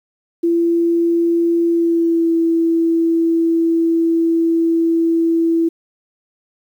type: tone with pitch glide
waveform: sine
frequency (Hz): 338.3 to 331.1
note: E4 to E4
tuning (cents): +45 to +8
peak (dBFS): -12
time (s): 0.43-5.69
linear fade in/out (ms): 10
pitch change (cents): -37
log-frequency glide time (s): 1.66-2.34
effects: 8-bit